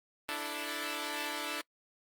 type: chord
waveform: 5% pulse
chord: D suspended second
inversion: none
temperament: equal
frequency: 293.7 / 329.6 / 440 Hz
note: D4 / E4 / A4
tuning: 0 / 0 / 0 cents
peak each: -27 / -29 / -30 dBFS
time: 0.29-1.61 s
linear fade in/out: 0 ms
effects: noise-tail reverb RT60 0.1 s tail -26 dB re dry + Opus 24 kbps